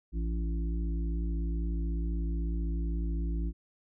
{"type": "harmonic tone with a mistuned harmonic", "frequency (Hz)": 56.1, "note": "A1", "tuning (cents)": 34, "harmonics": [1, 3, 5, 6], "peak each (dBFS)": [-29, -39, -43, -45], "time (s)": [0.12, 3.53], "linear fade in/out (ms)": 50, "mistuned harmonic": 3, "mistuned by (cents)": 23, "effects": []}